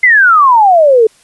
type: exponential sweep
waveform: sine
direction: down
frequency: 2093 to 426.6 Hz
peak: -3 dBFS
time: 0.03-1.07 s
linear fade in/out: 5 ms
effects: white hiss -47 dBFS RMS until 1.23 s + resampled to 24000 Hz